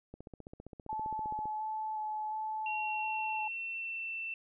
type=click train; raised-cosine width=2 ms; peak=-33 dBFS; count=21; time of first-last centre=0.14-1.456 s; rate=15.2 Hz
type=tone with vibrato; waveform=sine; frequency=863 Hz; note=A5; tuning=34 cents flat; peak=-34 dBFS; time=0.89-3.48 s; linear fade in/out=5 ms; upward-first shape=square; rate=1.4 Hz; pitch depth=10 cents each way
type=tone with pitch glide; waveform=sine; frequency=2741 to 2678 Hz; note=F7 to E7; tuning=-33 to +27 cents; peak=-36 dBFS; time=2.66-4.34 s; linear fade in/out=2 ms; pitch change=-40 cents; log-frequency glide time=2.76-4.14 s
effects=none